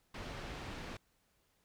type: low-pass noise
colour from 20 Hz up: pink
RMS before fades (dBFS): -45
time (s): 0.14-0.97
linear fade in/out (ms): 5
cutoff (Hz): 3900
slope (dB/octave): 12
effects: pink hiss -75 dBFS RMS until 1.64 s